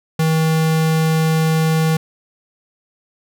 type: tone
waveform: square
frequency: 159.6 Hz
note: D#3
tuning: 44 cents sharp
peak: -14 dBFS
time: 0.19-1.97 s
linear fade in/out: 5 ms
effects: none